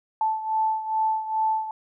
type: beating tone pair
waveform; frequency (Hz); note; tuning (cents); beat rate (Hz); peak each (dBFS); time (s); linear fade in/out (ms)
sine; 876 / 878.4; A5 / A5; -8 / -3; 2.4; -23 / -28; 0.21-1.71; 2
effects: none